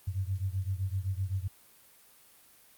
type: beating tone pair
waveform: sine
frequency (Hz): 92.5 / 100.3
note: F#2 / G2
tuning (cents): 0 / +40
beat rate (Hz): 7.8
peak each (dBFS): -32 / -34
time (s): 0.07-1.48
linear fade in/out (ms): 10
effects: white hiss -59 dBFS RMS until 2.77 s + Opus 32 kbps